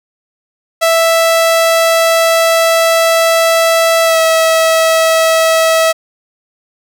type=tone with pitch glide; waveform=sawtooth; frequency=659.3 to 648.7 Hz; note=E5 to E5; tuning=0 to -28 cents; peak=-4 dBFS; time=0.81-5.93 s; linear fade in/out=20 ms; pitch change=-28 cents; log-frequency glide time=4.04-4.19 s; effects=none